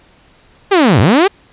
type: linear two-way sweep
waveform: sawtooth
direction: down then up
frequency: 415.3 to 86.6 to 415.3 Hz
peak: -3 dBFS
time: 0.71-1.28 s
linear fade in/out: 10 ms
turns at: 1 s
effects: pink hiss -48 dBFS RMS until 1.52 s + resampled to 8000 Hz